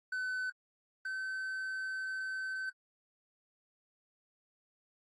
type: tone pair in turn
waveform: triangle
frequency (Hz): 1512 / 1534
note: F#6 / G6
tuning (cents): +37 / -38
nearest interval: unison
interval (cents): 25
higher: second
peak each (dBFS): -32 / -34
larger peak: first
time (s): 0.12-0.5 / 1.05-2.7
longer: second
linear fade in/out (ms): 5
effects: AAC 32 kbps